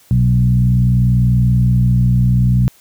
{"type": "tone with frequency modulation", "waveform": "sine", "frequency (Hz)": 123.47, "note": "B2", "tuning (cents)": 0, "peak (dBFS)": -9, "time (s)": [0.11, 2.68], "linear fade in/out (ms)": 0, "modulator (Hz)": 60.5, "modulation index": 0.84, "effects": ["white hiss -49 dBFS RMS until 2.8 s"]}